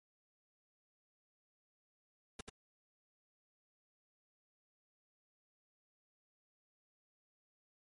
pink noise with echo, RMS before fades -44 dBFS, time 2.39-2.41 s, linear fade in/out 5 ms, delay 86 ms, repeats 1, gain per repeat -4 dB, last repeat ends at 2.496 s, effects MP3 48 kbps

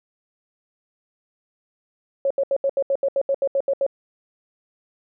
sine tone bursts, 550 Hz, C#5, 14 cents flat, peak -17 dBFS, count 13, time 2.25-3.865 s, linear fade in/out 2 ms, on 55 ms, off 75 ms, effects none

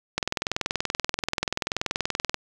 click train, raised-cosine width 0.2 ms, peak -7 dBFS, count 46, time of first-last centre 0.18-2.343 s, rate 20.8 Hz, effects 7-bit

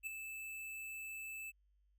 square tone with ADSR envelope, 2629 Hz, E7, 5 cents flat, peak -38 dBFS, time 0.03-1.52 s, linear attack 39 ms, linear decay 6 ms, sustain -7 dB, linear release 30 ms, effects added 50 Hz sine -70 dBFS peak until 1.98 s

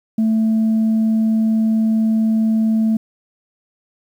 sine tone, 221.1 Hz, A3, 9 cents sharp, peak -11 dBFS, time 0.18-2.97 s, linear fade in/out 5 ms, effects tanh soft clip ceiling -11 dBFS + 8-bit

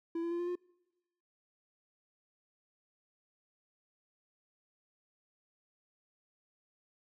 triangle tone with pitch steps, 333.7 / 338.9 / 344.3 / 349.7 / 355.2 Hz, E4 / E4 / F4 / F4 / F4, +21 / +48 / -25 / +2 / +29 cents, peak -31 dBFS, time 0.15-0.555 s, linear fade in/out 5 ms, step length 81 ms, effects noise-tail reverb RT60 1.0 s tail -25 dB re dry

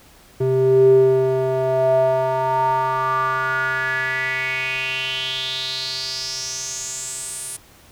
square tone with band-pass filter sweep, 130.81 Hz, C3, in tune, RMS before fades -20 dBFS, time 0.4-7.57 s, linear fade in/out 10 ms, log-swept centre 310 to 9700 Hz, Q 6.1, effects pink hiss -49 dBFS RMS until 7.91 s

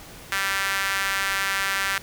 sawtooth tone with high-pass filter, 195.2 Hz, G3, 7 cents flat, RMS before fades -25 dBFS, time 0.32-1.98 s, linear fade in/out 0 ms, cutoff 1600 Hz, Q 2.2, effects pink hiss -43 dBFS RMS until 2.02 s

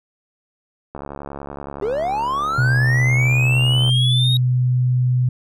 click train, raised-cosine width 1 ms, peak -17 dBFS, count 209, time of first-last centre 0.95-3.892 s, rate 70.7 Hz
triangle linear sweep, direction up, 385.7 to 3796 Hz, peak -17 dBFS, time 1.82-4.37 s, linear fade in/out 2 ms
sine tone with pitch glide, 124.5 to 125.58 Hz, B2 to B2, +14 to +29 cents, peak -14 dBFS, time 2.58-5.29 s, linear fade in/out 5 ms, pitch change +15 cents, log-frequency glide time 2.92-3.21 s
effects none

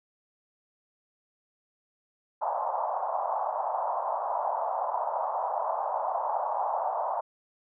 white band-pass noise, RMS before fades -30 dBFS, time 2.41-7.21 s, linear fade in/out 10 ms, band 620 to 1000 Hz, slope 48 dB/octave, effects none

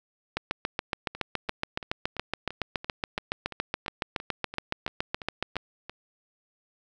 two click trains, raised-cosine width 0.3 ms, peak -11 / -22 dBFS, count 38 / 15, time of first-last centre 0.37-5.567 / 1.15-5.896 s, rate 7.12 / 2.95 Hz, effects none

